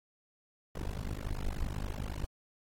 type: noise with amplitude modulation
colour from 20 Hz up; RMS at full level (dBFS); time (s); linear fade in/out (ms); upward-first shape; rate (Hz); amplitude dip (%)
brown; -32; 0.75-2.25; 5; sine; 50.5; 100
effects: AAC 48 kbps